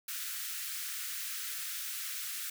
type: high-pass noise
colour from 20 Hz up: white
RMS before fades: -39 dBFS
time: 0.08-2.5 s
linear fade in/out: 5 ms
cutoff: 1300 Hz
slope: 48 dB/octave
effects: none